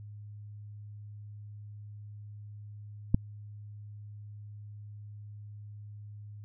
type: click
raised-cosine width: 5 ms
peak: -10 dBFS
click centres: 3.145 s
effects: added 104 Hz sine -43 dBFS peak until 6.44 s